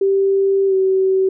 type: tone with pitch glide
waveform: sine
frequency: 390.8 to 380.6 Hz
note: G4 to F#4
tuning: -5 to +49 cents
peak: -12 dBFS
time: 0.01-1.29 s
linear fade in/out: 5 ms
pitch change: -46 cents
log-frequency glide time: 0.67-0.74 s
effects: none